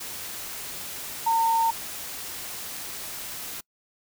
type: tone in noise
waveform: sine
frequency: 911 Hz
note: A#5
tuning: 40 cents flat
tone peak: -19 dBFS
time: 1.26-1.71 s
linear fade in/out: 10 ms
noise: white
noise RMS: -36 dBFS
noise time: 0-3.61 s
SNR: +14 dB
effects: noise-tail reverb RT60 0.1 s tail -26 dB re dry